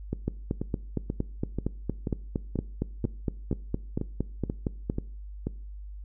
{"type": "two click trains", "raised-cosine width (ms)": 3, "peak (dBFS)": [-16, -14], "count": [12, 21], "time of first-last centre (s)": [[0.13, 5.47], [0.28, 4.899]], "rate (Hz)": [2.06, 4.33], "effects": ["noise-tail reverb RT60 0.5 s tail -21 dB re dry", "added 50 Hz sine -38 dBFS peak until 6.04 s"]}